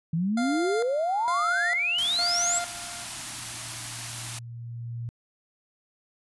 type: exponential sweep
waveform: sine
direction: up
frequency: 156.7 to 7900 Hz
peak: -23 dBFS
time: 0.13-2.59 s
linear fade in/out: 5 ms
type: tone with tremolo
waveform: 25% pulse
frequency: 698.5 Hz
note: F5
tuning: in tune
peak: -25 dBFS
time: 0.37-3.04 s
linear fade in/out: 5 ms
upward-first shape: square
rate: 1.1 Hz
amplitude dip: 80%
type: tone with exponential growth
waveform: sine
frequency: 117.7 Hz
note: A#2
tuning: 17 cents sharp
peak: -30 dBFS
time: 1.5-5.09 s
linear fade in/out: 0 ms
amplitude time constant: 780 ms
type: band-stop noise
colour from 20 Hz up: white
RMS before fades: -35 dBFS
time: 1.98-4.39 s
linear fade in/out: 5 ms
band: 360 to 600 Hz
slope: 96 dB/octave
effects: resampled to 24000 Hz